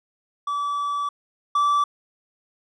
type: tone pair in turn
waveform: triangle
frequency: 1152 / 1160 Hz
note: D6 / D6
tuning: -34 / -22 cents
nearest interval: unison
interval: 12 cents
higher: second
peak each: -21 / -15 dBFS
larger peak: second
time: 0.47-1.09 / 1.55-1.84 s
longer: first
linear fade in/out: 5 ms
effects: resampled to 24000 Hz

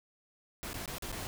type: noise with dropouts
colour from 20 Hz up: pink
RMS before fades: -40 dBFS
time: 0.63-1.27 s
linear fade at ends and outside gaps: 0 ms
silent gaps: 0.732-0.742 / 0.858-0.877 / 0.983-1.023 / 1.117-1.126 s
effects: none

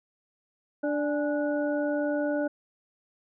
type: harmonic tone with a mistuned harmonic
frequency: 293.7 Hz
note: D4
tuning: in tune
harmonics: 1 / 2 / 3 / 5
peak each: -28 / -28 / -40 / -37 dBFS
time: 0.83-2.48 s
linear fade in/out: 10 ms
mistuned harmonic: 3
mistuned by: -87 cents
effects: none

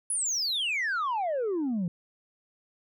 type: exponential sweep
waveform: sine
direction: down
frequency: 10548 to 164.81 Hz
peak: -24 dBFS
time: 0.1-1.88 s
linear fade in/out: 2 ms
effects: tanh soft clip ceiling -25 dBFS

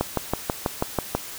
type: click train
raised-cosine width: 1 ms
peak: -7 dBFS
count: 8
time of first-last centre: 0.01-1.15 s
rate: 6.14 Hz
effects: white hiss -37 dBFS RMS until 1.38 s

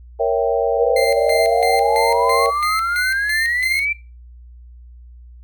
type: chord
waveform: sine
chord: A# diminished seventh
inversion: none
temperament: equal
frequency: 466.2 / 554.4 / 659.3 / 784 Hz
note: A#4 / C#5 / E5 / G5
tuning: 0 / 0 / 0 / 0 cents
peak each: -18 / -20 / -20 / -23 dBFS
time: 0.19-2.51 s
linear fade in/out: 20 ms
type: exponential sweep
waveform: sine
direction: up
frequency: 466.3 to 2363 Hz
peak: -17 dBFS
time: 0.77-3.93 s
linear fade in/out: 10 ms
type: tone with tremolo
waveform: 30% pulse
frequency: 2089 Hz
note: C7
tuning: 3 cents flat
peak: -18 dBFS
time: 0.96-3.85 s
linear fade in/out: 5 ms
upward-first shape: square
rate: 3 Hz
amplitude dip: 75%
effects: noise-tail reverb RT60 0.3 s tail -19 dB re dry + added 60 Hz sine -38 dBFS peak until 5.43 s

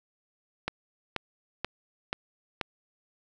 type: click train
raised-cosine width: 0.3 ms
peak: -13 dBFS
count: 5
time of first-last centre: 0.68-2.612 s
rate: 2.07 Hz
effects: none

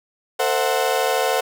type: chord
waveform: 35% pulse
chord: F# half-diminished seventh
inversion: first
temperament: equal with one note detuned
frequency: 450 / 523.3 / 659.3 / 740 Hz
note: A4 / C5 / E5 / F#5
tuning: +39 / 0 / 0 / 0 cents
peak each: -22 / -21 / -25 / -21 dBFS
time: 0.39-1.41 s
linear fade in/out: 10 ms
effects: none

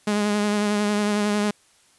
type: tone with vibrato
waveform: sawtooth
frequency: 207.7 Hz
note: G#3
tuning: in tune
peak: -16 dBFS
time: 0.07-1.51 s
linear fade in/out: 5 ms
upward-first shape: sine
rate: 11 Hz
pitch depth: 24 cents each way
effects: white hiss -58 dBFS RMS until 1.98 s + resampled to 24000 Hz

